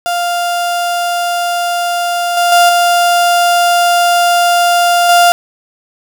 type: tone with level steps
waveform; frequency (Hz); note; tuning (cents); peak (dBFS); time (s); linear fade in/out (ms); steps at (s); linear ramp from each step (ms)
35% pulse; 698.5; F5; 0; -11 / -7 / -3 / -6 / -3; 0.06-5.32; 0; 2.37 / 2.52 / 2.69 / 5.09; 2
effects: none